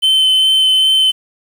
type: tone with vibrato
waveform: triangle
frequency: 3069 Hz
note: G7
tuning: 37 cents flat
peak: -7 dBFS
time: 0.02-1.12 s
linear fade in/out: 20 ms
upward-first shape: sine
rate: 2.5 Hz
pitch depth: 8 cents each way
effects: 7-bit